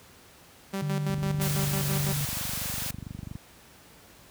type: tone with tremolo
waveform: sawtooth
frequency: 194.8 Hz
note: G3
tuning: 11 cents flat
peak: -25 dBFS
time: 0.73-2.13 s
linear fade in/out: 10 ms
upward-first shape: square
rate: 6 Hz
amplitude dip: 65%
type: tone with pitch glide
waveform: sine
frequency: 148.7 to 143.8 Hz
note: D3 to D3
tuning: +22 to -36 cents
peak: -27 dBFS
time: 0.82-2.25 s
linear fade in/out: 2 ms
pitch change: -58 cents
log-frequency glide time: 1.38-1.6 s
type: click train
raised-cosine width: 5 ms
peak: -24 dBFS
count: 56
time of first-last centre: 1.1-3.354 s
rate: 24.4 Hz
type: band-stop noise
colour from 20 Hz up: white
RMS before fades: -33 dBFS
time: 1.41-2.91 s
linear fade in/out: 5 ms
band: 130 to 450 Hz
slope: 96 dB/octave
effects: pink hiss -53 dBFS RMS until 4.3 s + high-pass 60 Hz 12 dB/octave